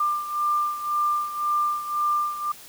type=beating tone pair; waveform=sine; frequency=1192 / 1193.9 Hz; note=D6 / D6; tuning=+25 / +28 cents; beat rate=1.9 Hz; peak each=-23 / -28 dBFS; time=0-2.52 s; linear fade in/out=5 ms; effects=white hiss -45 dBFS RMS until 2.68 s